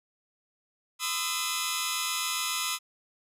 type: tone cluster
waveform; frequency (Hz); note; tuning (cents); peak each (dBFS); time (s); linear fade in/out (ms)
10% pulse; 1016 / 1229 / 1316 / 3368; B5 / D#6 / E6 / G#7; +49 / -22 / -3 / +24; -26; 0.99-2.79; 50
effects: resampled to 32000 Hz